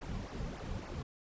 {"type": "noise with flanger", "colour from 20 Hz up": "brown", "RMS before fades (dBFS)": -41, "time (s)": [0.01, 1.03], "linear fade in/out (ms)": 10, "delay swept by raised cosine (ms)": [0.26, 3.26], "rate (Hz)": 3.5, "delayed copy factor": -0.75, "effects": ["resampled to 16000 Hz"]}